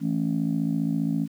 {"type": "chord", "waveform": "sine", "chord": "A major", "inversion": "second", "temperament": "just", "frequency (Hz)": [165, 220, 275], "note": ["E3", "A3", "C#4"], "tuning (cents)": [2, 0, -14], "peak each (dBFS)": -26, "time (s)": [0, 1.28], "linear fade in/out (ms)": 50, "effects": ["tanh soft clip ceiling -15 dBFS", "9-bit"]}